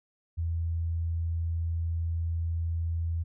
sine tone, 83.2 Hz, E2, 17 cents sharp, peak -27 dBFS, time 0.37-3.24 s, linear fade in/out 20 ms, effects none

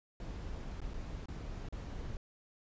brown noise with dropouts, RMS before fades -42 dBFS, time 0.2-2.17 s, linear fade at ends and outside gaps 1 ms, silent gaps 0.804-0.816 / 0.936-0.941 / 1.258-1.284 / 1.687-1.725 s, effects resampled to 16000 Hz

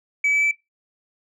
sine tone with pitch steps, 2288 / 2301 / 2315 Hz, D7 / D7 / D7, -46 / -36 / -25 cents, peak -14 dBFS, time 0.24-0.513 s, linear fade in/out 5 ms, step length 91 ms, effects noise-tail reverb RT60 0.2 s tail -22 dB re dry + tanh soft clip ceiling -15 dBFS

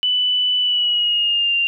sine tone with pitch glide, 2985 to 2785 Hz, F#7 to F7, +15 to -5 cents, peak -15 dBFS, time 0.03-1.67 s, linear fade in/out 0 ms, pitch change -120 cents, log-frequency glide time 0.6-1.55 s, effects none

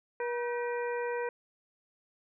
harmonic tone with a mistuned harmonic, 480.3 Hz, B4, 48 cents flat, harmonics 1 / 2 / 3 / 4 / 5, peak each -32 / -38 / -42 / -44 / -46 dBFS, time 0.2-1.29 s, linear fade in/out 2 ms, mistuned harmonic 3, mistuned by +110 cents, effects none

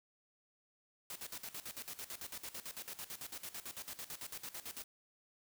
white noise with tremolo, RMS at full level -45 dBFS, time 1.1-4.84 s, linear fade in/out 2 ms, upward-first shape square, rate 9 Hz, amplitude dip 80%, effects none

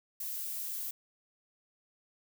violet noise, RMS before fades -38 dBFS, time 0.2-0.91 s, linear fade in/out 5 ms, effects none

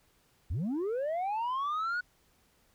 sine linear sweep, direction up, 61.74 to 1480 Hz, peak -27 dBFS, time 0.5-2.01 s, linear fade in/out 10 ms, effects tanh soft clip ceiling -29 dBFS + pink hiss -68 dBFS RMS until 2.74 s

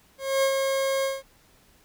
40% pulse tone with ADSR envelope, 540 Hz, C#5, 45 cents flat, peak -18 dBFS, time 0.18-1.23 s, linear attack 250 ms, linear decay 80 ms, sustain -4 dB, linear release 190 ms, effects pink hiss -59 dBFS RMS until 1.84 s

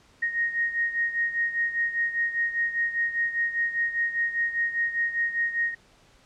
sine beating tone pair, 1864.7 / 1869.7 Hz, A#6 / A#6, 0 / +5 cents, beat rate 5 Hz, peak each -25 / -30 dBFS, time 0.22-5.75 s, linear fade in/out 10 ms, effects pink hiss -58 dBFS RMS until 6.25 s + low-pass 7000 Hz 12 dB/octave

